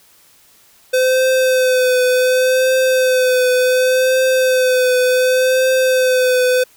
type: tone with vibrato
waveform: square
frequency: 511 Hz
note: C5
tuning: 41 cents flat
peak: -12 dBFS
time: 0.93-6.64 s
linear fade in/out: 10 ms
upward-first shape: triangle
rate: 0.68 Hz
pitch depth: 30 cents each way
effects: white hiss -50 dBFS RMS until 6.76 s